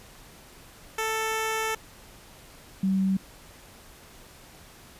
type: tone pair in turn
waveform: 10% pulse / sine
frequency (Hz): 441.7 / 191.49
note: A4 / G3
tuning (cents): +7 / -40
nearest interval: octave + major second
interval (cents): 1447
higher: first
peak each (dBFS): -18 / -21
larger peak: first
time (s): 0.98-1.75 / 2.83-3.17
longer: first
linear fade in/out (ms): 5
effects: pink hiss -50 dBFS RMS until 4.99 s + resampled to 32000 Hz